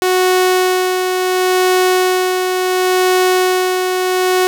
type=tone with tremolo; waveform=sawtooth; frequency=368.5 Hz; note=F#4; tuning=7 cents flat; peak=-6 dBFS; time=0.02-4.47 s; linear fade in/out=0 ms; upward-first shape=sine; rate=0.71 Hz; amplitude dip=40%; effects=none